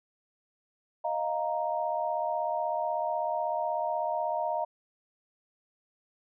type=chord; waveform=sine; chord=Eb suspended second; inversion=none; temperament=equal; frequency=622.3 / 698.5 / 932.3 Hz; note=Eb5 / F5 / Bb5; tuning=0 / 0 / 0 cents; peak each=-32 dBFS; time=1.04-4.65 s; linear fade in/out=10 ms; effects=none